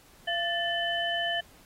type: tone cluster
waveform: sine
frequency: 685 / 1761 / 3029 Hz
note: F5 / A6 / F#7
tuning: -34 / +1 / +40 cents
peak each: -31 dBFS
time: 0.27-1.41 s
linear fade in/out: 10 ms
effects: pink hiss -57 dBFS RMS until 1.65 s + AAC 48 kbps